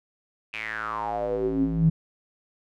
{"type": "tone with band-pass filter sweep", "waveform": "square", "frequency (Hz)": 55, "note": "A1", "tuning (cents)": 0, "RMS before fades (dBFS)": -26, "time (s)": [0.53, 1.9], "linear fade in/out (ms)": 10, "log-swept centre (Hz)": [2600, 150], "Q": 7.9, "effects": []}